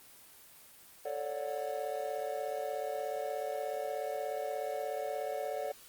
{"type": "chord", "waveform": "triangle", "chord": "D major seventh", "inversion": "second", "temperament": "just", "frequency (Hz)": [440.5, 550.6, 587.3, 734.2], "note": ["A4", "C#5", "D5", "F#5"], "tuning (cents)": [2, -12, 0, -14], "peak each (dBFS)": [-39, -38, -37, -38], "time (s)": [1.05, 5.72], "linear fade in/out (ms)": 5, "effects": ["white hiss -56 dBFS RMS until 5.88 s", "Opus 24 kbps"]}